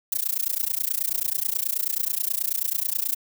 violet noise with amplitude modulation, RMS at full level -22 dBFS, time 0.12-3.15 s, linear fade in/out 5 ms, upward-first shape sine, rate 29.3 Hz, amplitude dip 100%, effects none

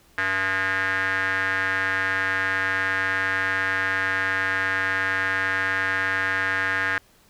square tone with band-pass filter, 95.7 Hz, G2, 41 cents flat, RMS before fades -24 dBFS, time 0.18-6.98 s, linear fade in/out 0 ms, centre 1700 Hz, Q 6.3, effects pink hiss -57 dBFS RMS until 7.29 s

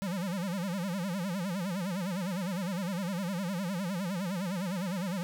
square tone with vibrato, 185 Hz, F#3, in tune, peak -32 dBFS, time 0.02-5.23 s, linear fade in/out 0 ms, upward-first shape sine, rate 9.8 Hz, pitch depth 170 cents each way, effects none

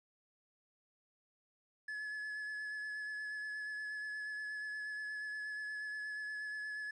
triangle tone with vibrato, 1709 Hz, G#6, 49 cents sharp, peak -38 dBFS, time 1.88-6.91 s, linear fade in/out 5 ms, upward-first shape sine, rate 8.4 Hz, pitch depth 15 cents each way, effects resampled to 24000 Hz + 12-bit

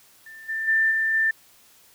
sine tone with level steps, 1783 Hz, A6, 22 cents sharp, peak -40 / -25 / -17 / -20 / -18 dBFS, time 0.26-1.31 s, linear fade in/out 5 ms, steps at 0.48 / 0.67 / 0.9 / 1.13 s, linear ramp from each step 20 ms, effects white hiss -55 dBFS RMS until 1.94 s

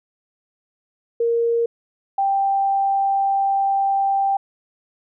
sine tone pair in turn, 466.2 / 786.3 Hz, A#4 / G5, 0 / +5 cents, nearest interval major sixth, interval 905 cents, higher second, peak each -16 dBFS, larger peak neither, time 1.2-1.66 / 2.18-4.37 s, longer second, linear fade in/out 5 ms, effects none

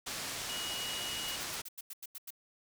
white low-pass noise, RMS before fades -40 dBFS, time 0.06-1.62 s, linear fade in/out 10 ms, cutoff 7400 Hz, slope 12 dB/octave
sine tone, 2900 Hz, F#7, 35 cents flat, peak -39 dBFS, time 0.49-1.36 s, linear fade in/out 5 ms
blue noise bursts, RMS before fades -44 dBFS, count 9, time 1.28-2.306 s, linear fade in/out 5 ms, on 34 ms, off 90 ms
effects none

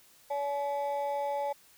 triangle ring-modulated tone, 711 Hz, F5, 31 cents sharp, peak -24 dBFS, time 0.3-1.53 s, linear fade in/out 10 ms, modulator 142 Hz, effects tanh soft clip ceiling -21 dBFS + white hiss -60 dBFS RMS until 1.77 s

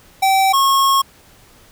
square tone pair in turn, 772 / 1089.8 Hz, G5 / C#6, -27 / -30 cents, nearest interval tritone, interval 597 cents, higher second, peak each -12 dBFS, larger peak neither, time 0.22-0.53 / 0.53-1.02 s, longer second, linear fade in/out 10 ms, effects pink hiss -48 dBFS RMS until 1.71 s

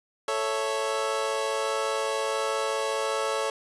25% pulse chord, A major, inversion none, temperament equal, 440 / 554.4 / 659.3 Hz, A4 / C#5 / E5, 0 / 0 / 0 cents, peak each -26 / -25 / -31 dBFS, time 0.28-3.5 s, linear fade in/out 2 ms, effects resampled to 24000 Hz + 8-bit

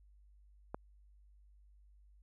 click, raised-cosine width 1 ms, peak -25 dBFS, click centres 0.745 s, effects added 50 Hz sine -60 dBFS peak until 2.22 s

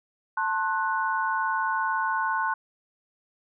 sine chord, F# diminished, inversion first, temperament just, 888 / 1065.6 / 1480 Hz, A5 / C6 / F#6, +16 / +31 / 0 cents, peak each -28 dBFS, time 0.37-2.54 s, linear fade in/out 5 ms, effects none

